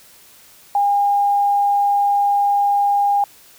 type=tone; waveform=sine; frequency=810 Hz; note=G#5; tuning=43 cents flat; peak=-13 dBFS; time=0.75-3.24 s; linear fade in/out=2 ms; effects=white hiss -47 dBFS RMS until 3.58 s